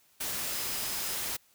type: tone in noise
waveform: sine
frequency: 5070 Hz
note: D#8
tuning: 32 cents sharp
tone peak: -43 dBFS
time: 0.51-1.15 s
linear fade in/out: 10 ms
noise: white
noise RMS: -34 dBFS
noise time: 0.2-1.37 s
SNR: -12 dB
effects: white hiss -65 dBFS RMS until 1.54 s